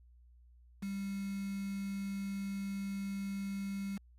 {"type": "tone with quantisation", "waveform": "sine", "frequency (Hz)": 197.1, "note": "G3", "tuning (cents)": 10, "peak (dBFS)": -36, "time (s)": [0.82, 3.98], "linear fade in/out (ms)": 10, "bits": 8, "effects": ["added 60 Hz sine -58 dBFS peak until 4.18 s", "resampled to 32000 Hz"]}